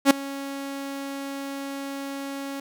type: tone with ADSR envelope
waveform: sawtooth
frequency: 276.3 Hz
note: C#4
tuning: 6 cents flat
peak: -6 dBFS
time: 0.05-2.6 s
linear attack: 56 ms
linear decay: 6 ms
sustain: -21 dB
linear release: 3 ms
effects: none